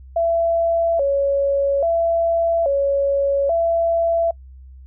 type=tone with vibrato; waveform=sine; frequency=611 Hz; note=D#5; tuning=32 cents flat; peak=-15 dBFS; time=0.16-4.31 s; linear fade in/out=5 ms; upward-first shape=square; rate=0.6 Hz; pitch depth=160 cents each way; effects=noise-tail reverb RT60 0.1 s tail -26 dB re dry + added 65 Hz sine -38 dBFS peak until 4.86 s